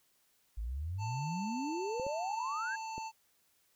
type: exponential sweep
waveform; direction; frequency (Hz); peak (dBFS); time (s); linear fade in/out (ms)
sine; up; 50.8 to 1679; -35; 0.57-2.76; 10
type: harmonic tone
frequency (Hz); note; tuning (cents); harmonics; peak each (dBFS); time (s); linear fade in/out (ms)
888; A5; +16; 1 / 3 / 5 / 7 / 8; -39 / -49 / -53 / -56 / -57; 0.98-3.12; 50
type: clicks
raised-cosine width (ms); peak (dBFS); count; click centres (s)
2; -31; 3; 1.998 / 2.066 / 2.98
effects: white hiss -72 dBFS RMS until 3.75 s